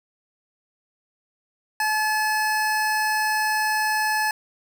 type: tone pair together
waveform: square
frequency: 860 / 1720 Hz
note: A5 / A6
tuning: -40 / -40 cents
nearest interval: octave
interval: 1200 cents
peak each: -24 dBFS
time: 1.8-4.31 s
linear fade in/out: 2 ms
effects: none